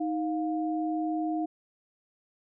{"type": "tone pair together", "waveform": "sine", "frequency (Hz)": [313.7, 707.1], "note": ["D#4", "F5"], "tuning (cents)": [14, 21], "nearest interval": "octave + major second", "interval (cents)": 1407, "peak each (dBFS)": [-28, -33], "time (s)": [0, 1.46], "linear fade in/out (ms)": 10, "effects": []}